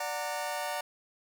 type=chord; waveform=sawtooth; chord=D augmented; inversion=none; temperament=just; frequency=587.3 / 734.2 / 917.7 Hz; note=D5 / F#5 / A#5; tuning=0 / -14 / -27 cents; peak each=-33 / -33 / -33 dBFS; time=0-0.81 s; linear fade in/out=5 ms; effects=none